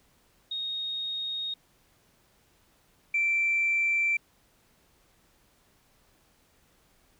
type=tone pair in turn; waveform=sine; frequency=3729 / 2343 Hz; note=A#7 / D7; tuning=0 / -5 cents; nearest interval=minor sixth; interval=805 cents; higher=first; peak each=-30 / -22 dBFS; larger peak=second; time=0.51-1.54 / 3.14-4.17 s; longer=neither; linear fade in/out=5 ms; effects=tanh soft clip ceiling -18 dBFS + pink hiss -65 dBFS RMS until 7.19 s